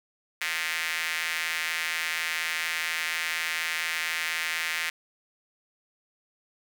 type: tone with high-pass filter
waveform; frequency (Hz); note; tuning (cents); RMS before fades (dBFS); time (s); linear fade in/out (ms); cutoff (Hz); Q
square; 82.1; E2; -6; -30; 0.41-4.9; 5; 2000; 2.7
effects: 9-bit